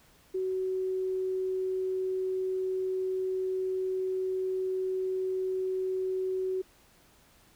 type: tone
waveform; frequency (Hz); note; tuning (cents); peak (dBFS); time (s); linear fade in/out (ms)
sine; 374.9; F#4; +23; -28; 0.34-6.62; 10
effects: pink hiss -61 dBFS RMS until 7.55 s